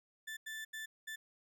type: tone bursts at uneven times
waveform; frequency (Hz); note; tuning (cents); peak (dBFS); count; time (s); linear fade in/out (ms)
35% pulse; 1760; A6; 0; -40; 4; 0.27-0.37 / 0.46-0.65 / 0.73-0.86 / 1.07-1.16; 10
effects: none